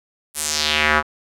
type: tone with band-pass filter sweep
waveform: square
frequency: 76 Hz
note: D#2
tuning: 40 cents flat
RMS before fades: -19 dBFS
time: 0.34-1.03 s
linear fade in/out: 50 ms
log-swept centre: 11000 to 1200 Hz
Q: 2.2
effects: none